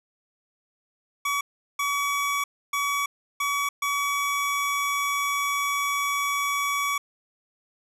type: tone bursts at uneven times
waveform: 25% pulse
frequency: 1135 Hz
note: C#6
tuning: 41 cents sharp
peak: -20 dBFS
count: 5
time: 1.25-1.41 / 1.79-2.44 / 2.73-3.06 / 3.4-3.69 / 3.82-6.98 s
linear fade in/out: 5 ms
effects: resampled to 32000 Hz + 9-bit